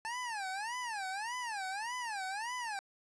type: tone with vibrato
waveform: 25% pulse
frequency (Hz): 868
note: A5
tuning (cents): -24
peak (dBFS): -33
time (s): 0.05-2.79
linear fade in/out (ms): 0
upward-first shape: sine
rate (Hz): 1.7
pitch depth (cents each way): 250
effects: resampled to 22050 Hz + 10-bit